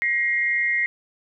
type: tone pair together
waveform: sine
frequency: 1898.9 / 2121 Hz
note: A#6 / C7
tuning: +32 / +23 cents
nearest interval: major second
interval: 191 cents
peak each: -22 dBFS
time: 0.02-0.86 s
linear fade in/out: 0 ms
effects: none